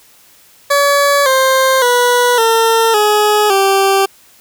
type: tone with pitch steps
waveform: 20% pulse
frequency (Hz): 568 / 526.9 / 488.8 / 453.4 / 420.6 / 390.2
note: C#5 / C5 / B4 / A#4 / G#4 / G4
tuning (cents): +42 / +12 / -18 / -48 / +22 / -8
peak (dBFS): -4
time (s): 0.7-4.06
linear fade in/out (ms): 10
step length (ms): 560
effects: white hiss -46 dBFS RMS until 4.4 s